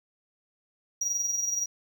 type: tone with amplitude modulation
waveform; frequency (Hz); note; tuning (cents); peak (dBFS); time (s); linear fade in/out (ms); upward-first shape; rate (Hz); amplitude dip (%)
triangle; 5750; F8; +50; -23; 1.01-1.66; 5; sine; 21.5; 55
effects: 10-bit